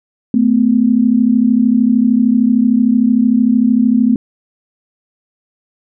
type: tone pair together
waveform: sine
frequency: 220 / 253.2 Hz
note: A3 / B3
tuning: 0 / +43 cents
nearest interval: major second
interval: 243 cents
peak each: -11 dBFS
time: 0.34-4.16 s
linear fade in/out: 2 ms
effects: none